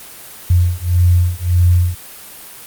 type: beating tone pair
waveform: sine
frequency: 87.31 / 89.01 Hz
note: F2 / F2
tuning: 0 / +33 cents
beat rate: 1.7 Hz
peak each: -13 dBFS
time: 0.5-1.95 s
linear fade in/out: 5 ms
effects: white hiss -35 dBFS RMS until 2.66 s + Opus 32 kbps